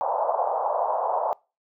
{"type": "band-pass noise", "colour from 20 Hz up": "pink", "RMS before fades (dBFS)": -25, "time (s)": [0.01, 1.33], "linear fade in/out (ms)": 0, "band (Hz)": [560, 1000], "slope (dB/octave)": 48, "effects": ["noise-tail reverb RT60 0.3 s tail -25 dB re dry"]}